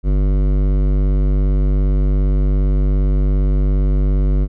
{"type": "tone with hard clipping", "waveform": "sine", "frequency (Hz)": 48.7, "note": "G1", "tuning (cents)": -11, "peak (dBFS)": -14, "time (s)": [0.03, 4.48], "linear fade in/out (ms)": 50, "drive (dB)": 15, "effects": []}